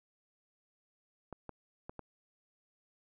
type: clicks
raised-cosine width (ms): 1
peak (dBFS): -29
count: 4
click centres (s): 1.327 / 1.493 / 1.895 / 1.993
effects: none